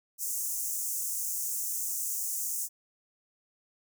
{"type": "high-pass noise", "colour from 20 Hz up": "pink", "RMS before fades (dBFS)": -33, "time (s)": [0.18, 2.69], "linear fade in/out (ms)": 50, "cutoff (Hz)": 6300, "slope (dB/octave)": 48, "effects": []}